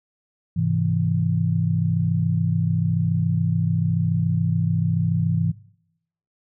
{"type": "chord", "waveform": "sine", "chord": "Ab augmented", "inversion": "none", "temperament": "equal", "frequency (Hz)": [103.83, 130.81, 164.81], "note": ["Ab2", "C3", "E3"], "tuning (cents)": [0, 0, 0], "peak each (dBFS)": [-24, -25, -21], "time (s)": [0.56, 5.52], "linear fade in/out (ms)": 10, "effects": ["noise-tail reverb RT60 0.8 s tail -22 dB re dry"]}